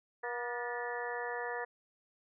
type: harmonic tone with a mistuned harmonic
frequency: 240.3 Hz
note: B3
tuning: 47 cents flat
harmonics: 2 / 3 / 4 / 5 / 6 / 7 / 8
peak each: -40 / -43 / -43 / -48 / -49 / -41 / -47 dBFS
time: 0.23-1.65 s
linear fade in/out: 10 ms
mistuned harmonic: 7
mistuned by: +63 cents
effects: none